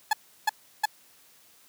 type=tone bursts; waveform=30% pulse; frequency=855 Hz; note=A5; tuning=50 cents flat; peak=-17 dBFS; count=3; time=0.11-0.856 s; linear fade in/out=5 ms; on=22 ms; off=340 ms; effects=white hiss -58 dBFS RMS until 1.68 s + high-pass 100 Hz 12 dB/octave